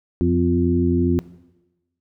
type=harmonic tone with a mistuned harmonic; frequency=87.31 Hz; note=F2; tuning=in tune; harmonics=1 / 2 / 3 / 4; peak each=-21 / -22 / -20 / -21 dBFS; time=0.21-1.19 s; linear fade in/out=0 ms; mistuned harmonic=3; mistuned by=-30 cents; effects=noise-tail reverb RT60 1.0 s tail -18 dB re dry